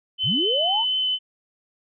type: tone with vibrato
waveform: sine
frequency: 3036 Hz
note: F#7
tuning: 44 cents sharp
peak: -20 dBFS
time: 0.18-1.19 s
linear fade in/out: 50 ms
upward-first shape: triangle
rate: 4.1 Hz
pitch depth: 10 cents each way
type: linear sweep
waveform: sine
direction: up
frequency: 77.5 to 962 Hz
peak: -23 dBFS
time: 0.23-0.85 s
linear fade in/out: 50 ms
effects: none